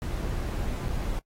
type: noise with dropouts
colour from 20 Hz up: brown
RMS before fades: -30 dBFS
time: 0.02-1.19 s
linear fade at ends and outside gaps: 0 ms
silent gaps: 0.883-0.891 s
effects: noise-tail reverb RT60 0.1 s tail -21 dB re dry + AAC 48 kbps